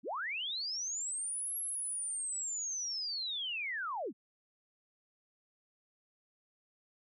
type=linear two-way sweep; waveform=sine; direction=up then down; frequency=162.6 to 11330 to 162.6 Hz; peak=-35 dBFS; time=0.03-4.13 s; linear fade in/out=50 ms; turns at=1.57 s; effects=none